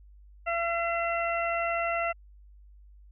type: harmonic tone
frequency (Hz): 678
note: E5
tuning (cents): +49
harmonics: 1 / 2 / 3 / 4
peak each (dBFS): -29 / -32 / -34 / -35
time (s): 0.46-2.13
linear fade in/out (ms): 20
effects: added 50 Hz sine -50 dBFS peak until 3.11 s